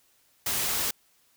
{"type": "noise", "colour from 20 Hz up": "white", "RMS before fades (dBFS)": -28, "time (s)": [0.46, 0.91], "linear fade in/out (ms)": 5, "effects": ["white hiss -65 dBFS RMS until 1.36 s"]}